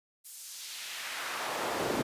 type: noise with high-pass filter sweep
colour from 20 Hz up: brown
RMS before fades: -36 dBFS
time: 0.24-2.03 s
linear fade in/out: 20 ms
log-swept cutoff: 9800 to 280 Hz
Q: 1
effects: resampled to 32000 Hz